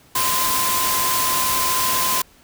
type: tone in noise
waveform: sine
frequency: 1032 Hz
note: C6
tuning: 24 cents flat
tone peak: -22 dBFS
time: 0.15-2.22 s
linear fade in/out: 5 ms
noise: white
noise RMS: -21 dBFS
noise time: 0.15-2.22 s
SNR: -4 dB
effects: pink hiss -52 dBFS RMS until 2.43 s